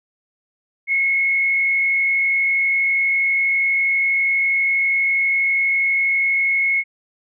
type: tone with frequency modulation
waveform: sine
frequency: 2180 Hz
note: C#7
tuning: 29 cents flat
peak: -15 dBFS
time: 0.87-6.84 s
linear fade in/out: 50 ms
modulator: 52.3 Hz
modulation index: 0.59
effects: none